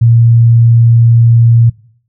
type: tone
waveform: sine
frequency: 116.54 Hz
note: A#2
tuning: in tune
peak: -3 dBFS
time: 0.01-1.7 s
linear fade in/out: 10 ms
effects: noise-tail reverb RT60 0.6 s tail -22 dB re dry